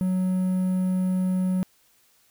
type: tone with quantisation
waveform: triangle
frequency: 185 Hz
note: F#3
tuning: in tune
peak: -19 dBFS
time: 0.01-1.63 s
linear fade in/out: 0 ms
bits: 8
effects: white hiss -62 dBFS RMS until 2.3 s